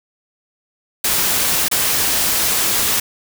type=noise with dropouts; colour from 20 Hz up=white; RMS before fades=-17 dBFS; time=1.04-3 s; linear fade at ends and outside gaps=5 ms; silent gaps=1.684-1.713 s; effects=none

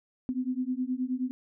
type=beating tone pair; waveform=sine; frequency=250 / 259.5 Hz; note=B3 / C4; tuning=+21 / -14 cents; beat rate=9.5 Hz; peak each=-31 dBFS; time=0.29-1.31 s; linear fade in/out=0 ms; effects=none

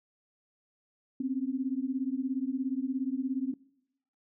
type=beating tone pair; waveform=sine; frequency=255.1 / 272.1 Hz; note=C4 / C#4; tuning=-44 / -32 cents; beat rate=17 Hz; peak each=-32 / -32 dBFS; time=1.2-3.54 s; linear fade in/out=5 ms; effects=noise-tail reverb RT60 0.8 s tail -22 dB re dry

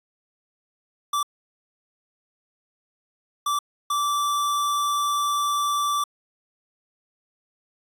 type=tone bursts at uneven times; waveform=square; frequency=1165 Hz; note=D6; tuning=14 cents flat; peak=-22 dBFS; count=3; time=1.13-1.23 / 3.46-3.59 / 3.9-6.04 s; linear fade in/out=5 ms; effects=resampled to 32000 Hz

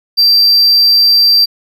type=tone; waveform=triangle; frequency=4699 Hz; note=D8; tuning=in tune; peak=-4 dBFS; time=0.17-1.46 s; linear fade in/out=20 ms; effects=none

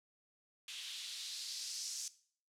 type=noise with band-pass filter sweep; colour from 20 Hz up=blue; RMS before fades=-44 dBFS; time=0.68-2.08 s; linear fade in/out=2 ms; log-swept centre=3000 to 6000 Hz; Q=2.5; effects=noise-tail reverb RT60 0.5 s tail -17 dB re dry + low-pass 10000 Hz 12 dB/octave

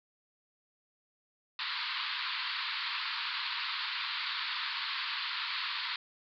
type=band-pass noise; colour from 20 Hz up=white; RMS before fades=-36 dBFS; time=1.59-5.96 s; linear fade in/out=2 ms; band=930 to 4600 Hz; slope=96 dB/octave; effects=none

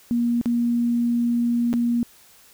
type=tone with dropouts; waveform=sine; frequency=237.5 Hz; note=A#3; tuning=33 cents sharp; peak=-18 dBFS; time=0.11-2.03 s; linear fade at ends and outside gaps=0 ms; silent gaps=0.413-0.458 / 1.73-1.738 s; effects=white hiss -52 dBFS RMS until 2.53 s

